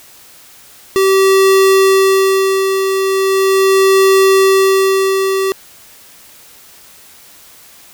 square tone with tremolo, 385.6 Hz, G4, 28 cents flat, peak -7 dBFS, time 0.96-5.52 s, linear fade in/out 0 ms, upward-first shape sine, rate 0.39 Hz, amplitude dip 50%, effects white hiss -41 dBFS RMS until 7.93 s

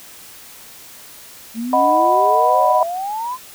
sine exponential sweep, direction up, 220.5 to 1047 Hz, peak -21 dBFS, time 1.54-3.38 s, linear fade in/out 50 ms
sine chord, B major, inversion first, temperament equal, 622.3 / 740 / 987.8 Hz, D#5 / F#5 / B5, 0 / 0 / 0 cents, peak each -17 / -16 / -15 dBFS, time 1.73-2.83 s, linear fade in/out 2 ms
effects white hiss -40 dBFS RMS until 3.54 s

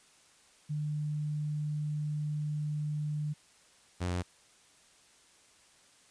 sine / sawtooth tone pair in turn, 150 / 89.19 Hz, D3 / F2, +37 / +37 cents, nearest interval major sixth, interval 900 cents, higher first, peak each -31 / -27 dBFS, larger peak second, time 0.69-3.34 / 4-4.23 s, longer first, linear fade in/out 20 ms, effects white hiss -62 dBFS RMS until 6.1 s + resampled to 22050 Hz

